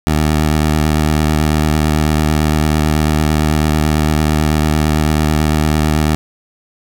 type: tone with vibrato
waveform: 15% pulse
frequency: 76.7 Hz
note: D#2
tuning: 24 cents flat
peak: -5 dBFS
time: 0.07-6.15 s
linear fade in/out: 0 ms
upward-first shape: sine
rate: 9 Hz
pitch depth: 28 cents each way
effects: none